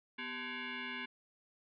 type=tone with frequency modulation; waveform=sine; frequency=246.9 Hz; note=B3; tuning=in tune; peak=-39 dBFS; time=0.18-1.06 s; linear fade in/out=10 ms; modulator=638 Hz; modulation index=4.3; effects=none